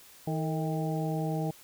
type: harmonic tone with a mistuned harmonic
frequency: 159.1 Hz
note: D#3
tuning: 39 cents sharp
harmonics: 1 / 2 / 3 / 4 / 5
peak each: -30 / -36 / -38 / -39 / -38 dBFS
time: 0.27-1.51 s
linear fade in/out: 5 ms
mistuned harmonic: 3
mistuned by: -75 cents
effects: white hiss -54 dBFS RMS until 1.63 s